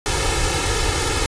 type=noise with comb filter; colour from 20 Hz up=pink; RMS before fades=-20 dBFS; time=0.06-1.26 s; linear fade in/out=0 ms; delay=2.3 ms; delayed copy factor=+1; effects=resampled to 22050 Hz